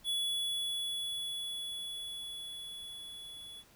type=tone with level ramp; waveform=square; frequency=3400 Hz; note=G#7; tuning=40 cents sharp; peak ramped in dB=-31 to -47 dBFS; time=0.04-3.64 s; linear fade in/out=50 ms; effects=pink hiss -62 dBFS RMS until 3.75 s